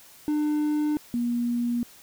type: tone pair in turn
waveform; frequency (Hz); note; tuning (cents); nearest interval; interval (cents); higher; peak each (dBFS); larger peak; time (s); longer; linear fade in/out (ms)
triangle / sine; 300.1 / 239.1; D4 / A#3; +38 / +44; major third; 394; first; -20 / -23; first; 0.28-0.97 / 1.14-1.83; neither; 0
effects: white hiss -51 dBFS RMS until 2.02 s